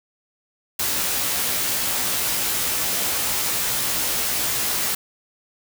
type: noise with comb filter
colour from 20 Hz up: white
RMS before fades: -23 dBFS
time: 0.79-4.95 s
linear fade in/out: 5 ms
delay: 16 ms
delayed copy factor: +0.7
effects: none